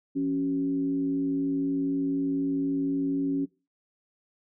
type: tone with frequency modulation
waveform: sine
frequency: 277.2 Hz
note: C#4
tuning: in tune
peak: -24 dBFS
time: 0.15-3.46 s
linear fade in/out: 20 ms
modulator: 104 Hz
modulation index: 0.44
effects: noise-tail reverb RT60 0.3 s tail -21 dB re dry